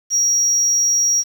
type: tone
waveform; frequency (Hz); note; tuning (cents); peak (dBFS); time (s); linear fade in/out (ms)
sine; 5680; F8; +28; -11; 0.1-1.24; 50
effects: tanh soft clip ceiling -12 dBFS + 7-bit